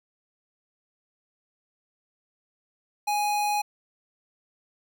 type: tone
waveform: square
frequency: 830.6 Hz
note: G#5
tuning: in tune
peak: -24 dBFS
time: 3.07-3.62 s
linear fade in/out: 10 ms
effects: none